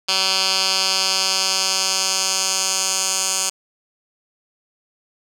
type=tone with band-pass filter sweep; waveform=10% pulse; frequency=190 Hz; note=F#3; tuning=46 cents sharp; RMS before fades=-20 dBFS; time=0.08-3.5 s; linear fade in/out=10 ms; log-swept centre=4400 to 7100 Hz; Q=2.2; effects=none